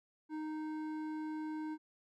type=tone with hard clipping; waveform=sine; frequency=310 Hz; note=D#4; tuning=6 cents flat; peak=-40 dBFS; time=0.29-1.78 s; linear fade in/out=50 ms; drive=10 dB; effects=none